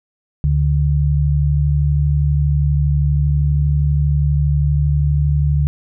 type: tone pair together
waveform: sine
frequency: 72.8 / 145.29 Hz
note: D2 / D3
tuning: -15 / -18 cents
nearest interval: octave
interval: 1197 cents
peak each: -15 dBFS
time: 0.44-5.67 s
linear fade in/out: 0 ms
effects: none